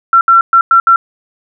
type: tone bursts at uneven times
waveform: sine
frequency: 1355 Hz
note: E6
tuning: 47 cents sharp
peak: -3 dBFS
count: 5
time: 0.13-0.21 / 0.28-0.41 / 0.53-0.61 / 0.71-0.8 / 0.87-0.96 s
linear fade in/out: 2 ms
effects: none